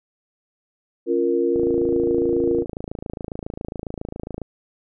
sine chord, Bb minor, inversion first, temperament equal, 277.2 / 349.2 / 466.2 Hz, Db4 / F4 / Bb4, 0 / 0 / 0 cents, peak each -25 / -20 / -21 dBFS, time 1.06-2.65 s, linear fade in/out 50 ms
click train, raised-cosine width 2 ms, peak -16 dBFS, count 79, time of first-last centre 1.56-4.417 s, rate 27.3 Hz
effects none

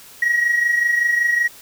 triangle tone with amplitude modulation, 1903 Hz, A#6, 35 cents sharp, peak -9 dBFS, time 0.22-1.48 s, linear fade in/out 5 ms, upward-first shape sine, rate 25.3 Hz, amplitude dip 65%, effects tanh soft clip ceiling -10 dBFS + white hiss -43 dBFS RMS until 1.61 s

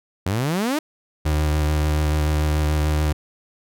sawtooth exponential sweep, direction up, 87.31 to 322.8 Hz, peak -16 dBFS, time 0.26-0.79 s, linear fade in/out 5 ms
35% pulse tone with vibrato, 76 Hz, D#2, 40 cents flat, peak -16 dBFS, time 1.25-3.13 s, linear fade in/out 10 ms, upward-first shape sine, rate 6.9 Hz, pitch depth 18 cents each way
effects none

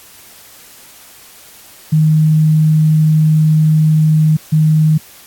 sine tone pair in turn, 155.56 / 155.56 Hz, D#3 / D#3, 0 / 0 cents, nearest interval unison, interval 0 cents, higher neither, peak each -7 dBFS, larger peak neither, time 1.92-4.37 / 4.52-4.98 s, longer first, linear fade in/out 10 ms, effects white hiss -40 dBFS RMS until 5.26 s + AAC 64 kbps

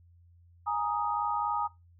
sine chord, Ab suspended second, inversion none, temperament just, 830.6 / 934.4 / 1245.9 Hz, Ab5 / Bb5 / Eb6, 0 / +4 / +2 cents, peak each -32 dBFS, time 0.66-1.68 s, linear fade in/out 20 ms, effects noise-tail reverb RT60 0.2 s tail -18 dB re dry + added 86 Hz sine -56 dBFS peak until 1.99 s

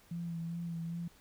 sine tone with vibrato, 168.4 Hz, E3, 37 cents sharp, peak -36 dBFS, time 0.11-1.08 s, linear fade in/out 5 ms, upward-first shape sine, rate 2.5 Hz, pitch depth 28 cents each way, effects pink hiss -63 dBFS RMS until 1.2 s

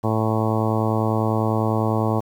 harmonic tone, 110 Hz, A2, in tune, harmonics 1 / 2 / 3 / 4 / 5 / 6 / 7 / 8 / 9 / 10, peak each -22 / -25 / -27 / -28 / -29 / -30 / -30 / -31 / -32 / -32 dBFS, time 0.03-2.21 s, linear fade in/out 20 ms, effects 8-bit

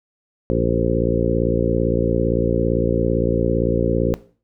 harmonic tone with a mistuned harmonic, 57.7 Hz, A#1, 17 cents flat, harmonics 1 / 2 / 3 / 4 / 5 / 6 / 7 / 8 / 9, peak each -25 / -25 / -25 / -25 / -25 / -25 / -25 / -25 / -25 dBFS, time 0.5-4.14 s, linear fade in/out 0 ms, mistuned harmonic 9, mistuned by +18 cents, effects noise-tail reverb RT60 0.4 s tail -17 dB re dry

